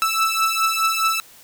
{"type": "beating tone pair", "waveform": "sawtooth", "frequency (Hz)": [1315, 1319.8], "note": ["E6", "E6"], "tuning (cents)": [-5, 2], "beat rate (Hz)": 4.8, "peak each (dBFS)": [-17, -17], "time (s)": [0.02, 1.2], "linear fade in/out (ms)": 0, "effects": ["white hiss -47 dBFS RMS until 1.43 s"]}